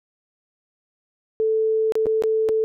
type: tone with dropouts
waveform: sine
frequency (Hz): 440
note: A4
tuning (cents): 0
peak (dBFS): -17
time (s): 1.4-2.64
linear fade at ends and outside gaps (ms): 0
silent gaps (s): 1.922-1.954 / 2.058-2.067 / 2.223-2.237 / 2.488-2.492
effects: none